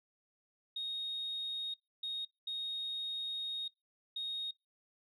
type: tone bursts at uneven times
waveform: sine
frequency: 3729 Hz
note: A#7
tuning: in tune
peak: -35 dBFS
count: 4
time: 0.76-1.74 / 2.03-2.25 / 2.47-3.68 / 4.16-4.51 s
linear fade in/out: 5 ms
effects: noise-tail reverb RT60 0.2 s tail -26 dB re dry + tanh soft clip ceiling -32 dBFS